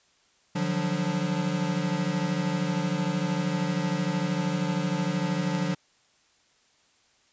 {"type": "tone cluster", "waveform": "square", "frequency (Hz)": [148.2, 175.2, 188.2, 293.2], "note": ["D3", "F3", "F#3", "D4"], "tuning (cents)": [16, 6, 30, -3], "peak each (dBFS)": [-33, -29, -32, -35], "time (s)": [0.55, 5.75], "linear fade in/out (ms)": 10, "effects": ["white hiss -64 dBFS RMS until 7.32 s", "resampled to 16000 Hz"]}